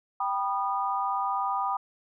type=chord; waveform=sine; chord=G augmented; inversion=none; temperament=just; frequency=784 / 980 / 1225 Hz; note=G5 / B5 / D#6; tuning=0 / -14 / -27 cents; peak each=-30 dBFS; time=0.2-1.77 s; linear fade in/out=5 ms; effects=none